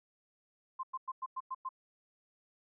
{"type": "tone bursts", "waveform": "sine", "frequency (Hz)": 1046.5, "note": "C6", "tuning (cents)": 0, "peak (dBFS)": -35, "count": 7, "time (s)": [0.79, 1.691], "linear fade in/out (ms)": 10, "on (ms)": 43, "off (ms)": 100, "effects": []}